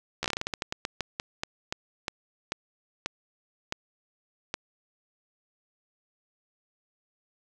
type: slowing click train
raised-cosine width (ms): 0.2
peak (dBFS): -12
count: 22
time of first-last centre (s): 0.23-4.541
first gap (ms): 13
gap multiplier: 1.23
effects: none